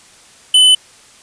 square tone, 3016 Hz, F#7, 32 cents sharp, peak -6 dBFS, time 0.54-0.75 s, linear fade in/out 5 ms, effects white hiss -44 dBFS RMS until 1.22 s + resampled to 22050 Hz

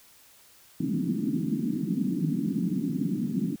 pink band-pass noise, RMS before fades -28 dBFS, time 0.8-3.56 s, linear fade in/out 5 ms, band 160 to 300 Hz, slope 48 dB/octave, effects white hiss -56 dBFS RMS until 3.6 s

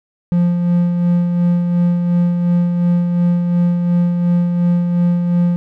triangle tone with tremolo, 174.61 Hz, F3, in tune, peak -8 dBFS, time 0.32-5.56 s, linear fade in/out 0 ms, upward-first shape sine, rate 2.8 Hz, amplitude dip 40%, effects none

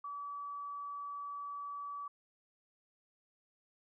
sine tone, 1147 Hz, D6, 41 cents flat, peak -40 dBFS, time 0.04-2.08 s, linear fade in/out 5 ms, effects none

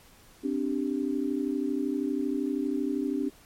sine chord, C suspended second, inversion none, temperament just, 261.6 / 294.3 / 392.4 Hz, C4 / D4 / G4, 0 / +4 / +2 cents, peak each -30 / -29 / -34 dBFS, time 0.43-3.3 s, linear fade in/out 20 ms, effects pink hiss -56 dBFS RMS until 3.45 s + MP3 64 kbps

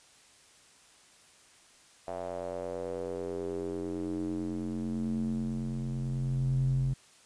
square tone with band-pass filter sweep, 44.54 Hz, F1, 35 cents sharp, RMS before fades -33 dBFS, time 2.07-6.94 s, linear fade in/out 10 ms, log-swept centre 670 to 120 Hz, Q 4.7, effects white hiss -59 dBFS RMS until 7.25 s + resampled to 22050 Hz

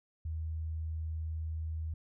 sine tone, 79.7 Hz, D#2, 42 cents sharp, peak -34 dBFS, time 0.25-1.94 s, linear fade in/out 5 ms, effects none

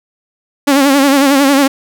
sawtooth tone with vibrato, 277.2 Hz, C#4, in tune, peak -3 dBFS, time 0.67-1.68 s, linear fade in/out 10 ms, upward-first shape sine, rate 11 Hz, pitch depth 71 cents each way, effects none

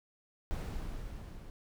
brown noise with level ramp, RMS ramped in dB -35 to -48 dBFS, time 0.51-1.5 s, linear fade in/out 0 ms, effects none

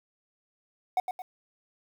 triangle tone with echo, 740 Hz, F#5, in tune, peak -20 dBFS, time 0.97-1 s, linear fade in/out 2 ms, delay 110 ms, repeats 2, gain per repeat -7 dB, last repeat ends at 1.22 s, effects 9-bit

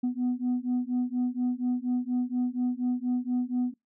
sine beating tone pair, 246.1 / 250.3 Hz, B3 / B3, -6 / +23 cents, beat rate 4.2 Hz, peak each -27 dBFS, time 0.03-3.74 s, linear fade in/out 10 ms, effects noise-tail reverb RT60 0.2 s tail -26 dB re dry + tanh soft clip ceiling -22 dBFS

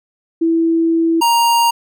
sine / square tone pair in turn, 329.6 / 935.2 Hz, E4 / A#5, 0 / +5 cents, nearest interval octave + tritone, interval 1805 cents, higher second, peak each -11 dBFS, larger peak neither, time 0.41-1.21 / 1.21-1.71 s, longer first, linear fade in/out 10 ms, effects none

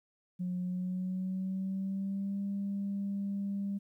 sine tone with pitch glide, 180.4 to 199.01 Hz, F#3 to G3, -44 to +26 cents, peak -31 dBFS, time 0.39-3.79 s, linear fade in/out 20 ms, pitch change +170 cents, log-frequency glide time 0.62-2.41 s, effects tanh soft clip ceiling -28 dBFS + 12-bit

